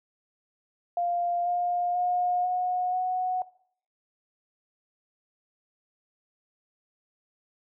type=tone with pitch steps; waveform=sine; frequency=698.5 / 707.8 / 717.3 / 726.9 / 736.6 Hz; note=F5 / F5 / F5 / F#5 / F#5; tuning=0 / +23 / +46 / -31 / -8 cents; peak=-24 dBFS; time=0.97-3.42 s; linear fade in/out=2 ms; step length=490 ms; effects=noise-tail reverb RT60 0.6 s tail -20 dB re dry